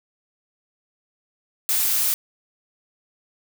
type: noise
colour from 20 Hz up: blue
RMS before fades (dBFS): -21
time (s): 1.69-2.14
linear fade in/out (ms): 0
effects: none